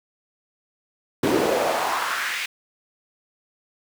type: noise with high-pass filter sweep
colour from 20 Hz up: brown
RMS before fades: -23 dBFS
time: 1.23-2.46 s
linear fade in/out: 5 ms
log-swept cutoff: 280 to 2400 Hz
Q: 2.5
effects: none